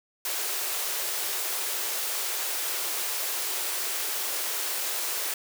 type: high-pass noise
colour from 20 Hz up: white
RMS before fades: -30 dBFS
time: 0.25-5.34 s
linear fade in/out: 2 ms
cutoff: 330 Hz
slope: 96 dB/octave
effects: none